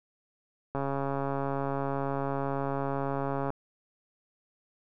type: click train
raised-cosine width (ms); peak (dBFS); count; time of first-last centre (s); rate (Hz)
1; -18; 381; 0.75-3.504; 138
effects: none